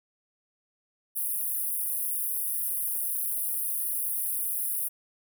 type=high-pass noise; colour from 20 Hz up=pink; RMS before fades=-30 dBFS; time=1.15-4.89 s; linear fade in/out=20 ms; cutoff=9600 Hz; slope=96 dB/octave; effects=none